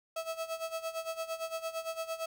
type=tone with tremolo; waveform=35% pulse; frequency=652 Hz; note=E5; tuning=19 cents flat; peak=-31 dBFS; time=0.16-2.26 s; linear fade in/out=5 ms; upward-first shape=sine; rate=8.8 Hz; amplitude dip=80%; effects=11-bit